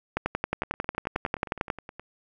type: two click trains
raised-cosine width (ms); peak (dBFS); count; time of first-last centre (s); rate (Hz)
0.5; -10 / -24; 18 / 15; 0.17-1.702 / 0.53-1.996; 11.1 / 9.55
effects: none